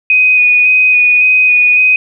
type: tone with vibrato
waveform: sine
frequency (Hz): 2489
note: D#7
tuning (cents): 0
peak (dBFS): -5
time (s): 0.1-1.96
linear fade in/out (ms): 2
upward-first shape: square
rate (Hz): 1.8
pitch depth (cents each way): 13
effects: none